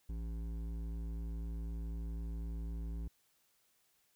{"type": "tone with hard clipping", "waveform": "triangle", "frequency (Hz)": 56, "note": "A1", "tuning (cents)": 31, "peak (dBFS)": -40, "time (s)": [0.09, 3.08], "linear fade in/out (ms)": 5, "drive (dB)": 15, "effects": ["white hiss -74 dBFS RMS until 4.15 s"]}